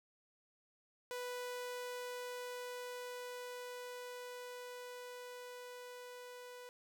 sawtooth tone with level ramp, 493.9 Hz, B4, in tune, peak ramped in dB -37 to -46 dBFS, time 1.11-6.69 s, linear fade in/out 0 ms, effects none

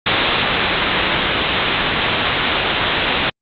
white low-pass noise, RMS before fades -17 dBFS, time 0.06-3.3 s, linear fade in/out 5 ms, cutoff 3800 Hz, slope 96 dB/octave, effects Opus 48 kbps

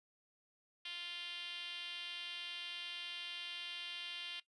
5% pulse tone with band-pass filter, 349.2 Hz, F4, in tune, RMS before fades -45 dBFS, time 0.85-4.4 s, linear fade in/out 5 ms, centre 3100 Hz, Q 3.6, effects noise-tail reverb RT60 0.1 s tail -17 dB re dry + resampled to 24000 Hz

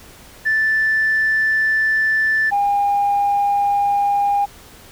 sine tone pair in turn, 1760 / 808.8 Hz, A6 / G#5, 0 / -46 cents, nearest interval octave + minor second, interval 1346 cents, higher first, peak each -13 dBFS, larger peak neither, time 0.45-2.51 / 2.51-4.46 s, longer first, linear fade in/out 20 ms, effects tanh soft clip ceiling -10 dBFS + pink hiss -43 dBFS RMS until 4.91 s

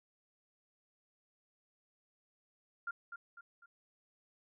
sine tone with echo, 1396.9 Hz, F6, in tune, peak -36 dBFS, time 2.87-2.91 s, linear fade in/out 5 ms, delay 250 ms, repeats 3, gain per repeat -7 dB, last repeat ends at 3.66 s, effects none

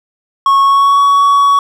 triangle tone with pitch glide, 1100 to 1124.4 Hz, C#6 to C#6, -14 to +24 cents, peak -4 dBFS, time 0.46-1.59 s, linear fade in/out 2 ms, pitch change +38 cents, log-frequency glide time 0.61-1.02 s, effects none

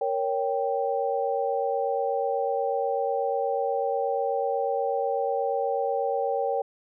sine chord, G diminished, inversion first, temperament equal, 466.2 / 554.4 / 784 Hz, Bb4 / Db5 / G5, 0 / 0 / 0 cents, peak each -28 dBFS, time 0.01-6.62 s, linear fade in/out 5 ms, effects none

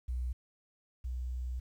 sine tone pair in turn, 61.8 / 62.19 Hz, B1 / B1, +2 / +13 cents, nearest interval unison, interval 11 cents, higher second, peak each -32 / -34 dBFS, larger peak first, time 0.08-0.33 / 1.04-1.6 s, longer second, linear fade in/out 10 ms, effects 11-bit

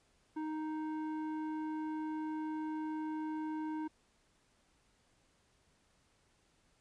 square tone with low-pass filter, 311.1 Hz, D#4, in tune, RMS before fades -39 dBFS, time 0.36-3.88 s, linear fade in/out 10 ms, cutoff 1100 Hz, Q 1.1, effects pink hiss -72 dBFS RMS until 6.8 s + resampled to 22050 Hz

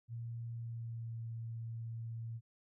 sine tone with pitch glide, 116.6 to 114.53 Hz, A#2 to A#2, +1 to -30 cents, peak -40 dBFS, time 0.08-2.41 s, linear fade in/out 50 ms, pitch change -31 cents, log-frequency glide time 0.5-1.19 s, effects none

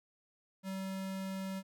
square tone, 191.5 Hz, G3, 40 cents flat, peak -38 dBFS, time 0.63-1.63 s, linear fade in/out 50 ms, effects none

